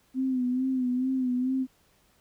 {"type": "tone with vibrato", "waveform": "sine", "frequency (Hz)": 255.7, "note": "C4", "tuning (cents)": -40, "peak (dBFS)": -24, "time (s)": [0.14, 1.67], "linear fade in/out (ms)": 50, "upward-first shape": "sine", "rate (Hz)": 2.3, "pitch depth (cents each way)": 55, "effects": ["pink hiss -65 dBFS RMS until 2.2 s"]}